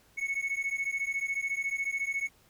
triangle beating tone pair, 2200 / 2214 Hz, C#7 / C#7, -14 / -3 cents, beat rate 14 Hz, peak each -30 dBFS, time 0.17-2.29 s, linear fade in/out 20 ms, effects tanh soft clip ceiling -24 dBFS + pink hiss -63 dBFS RMS until 2.49 s

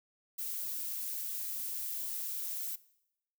violet noise, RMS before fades -38 dBFS, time 0.38-2.76 s, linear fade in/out 10 ms, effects noise-tail reverb RT60 0.8 s tail -20 dB re dry

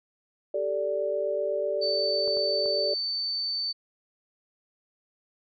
sine chord, G suspended second, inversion none, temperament equal with one note detuned, 392 / 440 / 584.3 Hz, G4 / A4 / D5, 0 / 0 / -9 cents, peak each -32 / -32 / -27 dBFS, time 0.54-2.94 s, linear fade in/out 5 ms
sine tone, 4545 Hz, C#8, 42 cents sharp, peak -27 dBFS, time 1.81-3.73 s, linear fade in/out 20 ms
clicks, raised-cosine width 1 ms, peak -30 dBFS, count 3, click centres 2.277 / 2.37 / 2.658 s
effects none

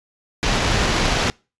pink noise with sample-and-hold, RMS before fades -19 dBFS, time 0.43-1.3 s, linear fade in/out 0 ms, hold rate 8820 Hz, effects noise-tail reverb RT60 0.3 s tail -25 dB re dry + resampled to 22050 Hz

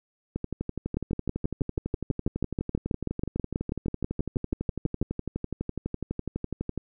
two click trains, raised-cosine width 3 ms, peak -14 / -17 dBFS, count 26 / 78, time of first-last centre 0.97-5.015 / 0.36-6.777 s, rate 6.18 / 12 Hz, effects none

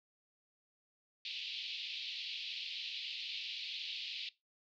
white band-pass noise, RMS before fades -43 dBFS, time 1.25-4.29 s, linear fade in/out 2 ms, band 2500 to 4300 Hz, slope 48 dB/octave, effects noise-tail reverb RT60 0.2 s tail -19 dB re dry

